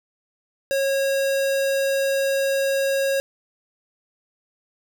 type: tone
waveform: square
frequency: 546 Hz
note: C#5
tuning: 26 cents flat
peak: -20 dBFS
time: 0.71-3.2 s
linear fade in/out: 0 ms
effects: none